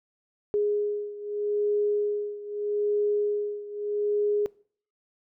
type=beating tone pair; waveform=sine; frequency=414.3 / 415.1 Hz; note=G#4 / G#4; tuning=-4 / -1 cents; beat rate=0.8 Hz; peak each=-26 / -29 dBFS; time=0.54-4.46 s; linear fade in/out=0 ms; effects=noise-tail reverb RT60 0.5 s tail -22 dB re dry